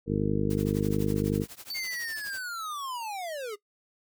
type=harmonic tone; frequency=50.8 Hz; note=G#1; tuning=38 cents flat; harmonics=1 / 2 / 3 / 4 / 5 / 6 / 7 / 8 / 9; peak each=-36 / -33 / -31 / -31 / -35 / -32 / -37 / -37 / -32 dBFS; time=0.06-1.46 s; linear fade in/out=50 ms
type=noise with tremolo; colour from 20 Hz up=white; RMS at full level=-42 dBFS; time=0.5-2.41 s; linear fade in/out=5 ms; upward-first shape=triangle; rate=12 Hz; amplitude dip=100%
type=tone with exponential decay; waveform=square; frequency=4540 Hz; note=C#8; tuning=41 cents sharp; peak=-33 dBFS; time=1.7-2.9 s; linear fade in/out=2 ms; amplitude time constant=260 ms
type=linear sweep; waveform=square; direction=down; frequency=2155 to 396.4 Hz; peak=-34 dBFS; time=1.74-3.56 s; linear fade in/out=20 ms
effects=noise-tail reverb RT60 0.1 s tail -19 dB re dry